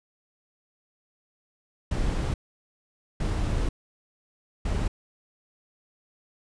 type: noise bursts at uneven times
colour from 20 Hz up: brown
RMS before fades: -26 dBFS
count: 3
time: 1.91-2.34 / 3.2-3.69 / 4.65-4.88 s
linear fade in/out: 5 ms
effects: resampled to 22050 Hz